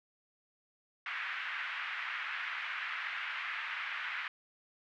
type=band-pass noise; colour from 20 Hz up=pink; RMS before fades=-39 dBFS; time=1.06-4.28 s; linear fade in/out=2 ms; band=1400 to 2500 Hz; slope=24 dB/octave; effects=none